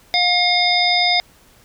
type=harmonic tone with a mistuned harmonic; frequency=713 Hz; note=F5; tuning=36 cents sharp; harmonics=1 / 3 / 5 / 7; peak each=-19 / -19 / -19 / -19 dBFS; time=0.14-1.2 s; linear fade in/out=0 ms; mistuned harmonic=5; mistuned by=+34 cents; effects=pink hiss -51 dBFS RMS until 1.64 s